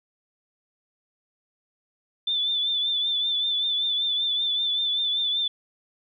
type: tone with vibrato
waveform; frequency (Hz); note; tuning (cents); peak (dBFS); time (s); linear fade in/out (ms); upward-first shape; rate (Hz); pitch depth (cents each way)
sine; 3520; A7; 0; -22; 2.27-5.48; 5; triangle; 5.2; 53
effects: none